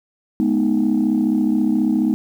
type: chord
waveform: sine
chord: G# minor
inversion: none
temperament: equal with one note detuned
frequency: 212.3 / 246.9 / 311.1 Hz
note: G#3 / B3 / D#4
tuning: +38 / 0 / 0 cents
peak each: -18 dBFS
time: 0.4-2.14 s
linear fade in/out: 0 ms
effects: tanh soft clip ceiling -9 dBFS + 8-bit